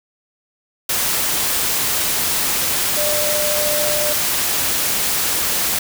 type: tone in noise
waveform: sine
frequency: 597 Hz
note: D5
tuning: 28 cents sharp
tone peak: -21 dBFS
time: 2.97-4.13 s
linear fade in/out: 5 ms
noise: white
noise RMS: -19 dBFS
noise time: 0.89-5.79 s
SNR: -5 dB
effects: none